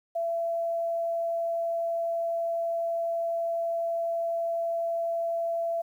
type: tone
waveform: sine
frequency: 672 Hz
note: E5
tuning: 33 cents sharp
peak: -26 dBFS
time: 0.15-5.82 s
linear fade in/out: 10 ms
effects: 10-bit